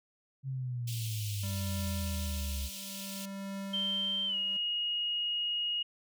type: exponential sweep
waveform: sine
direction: down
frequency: 136 to 66.8 Hz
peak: -33 dBFS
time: 0.43-2.7 s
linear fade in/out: 50 ms
type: high-pass noise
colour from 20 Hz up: pink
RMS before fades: -43 dBFS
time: 0.87-3.26 s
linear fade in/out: 10 ms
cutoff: 2600 Hz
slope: 48 dB/octave
type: tone with tremolo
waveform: square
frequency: 196 Hz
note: G3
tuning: in tune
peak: -37 dBFS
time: 1.43-4.57 s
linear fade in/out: 5 ms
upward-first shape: triangle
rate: 0.58 Hz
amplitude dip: 85%
type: tone with pitch glide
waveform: sine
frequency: 3136 to 2876 Hz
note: G7 to F#7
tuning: 0 to -50 cents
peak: -30 dBFS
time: 3.73-5.83 s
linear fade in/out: 10 ms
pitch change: -150 cents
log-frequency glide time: 4.26-4.37 s
effects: none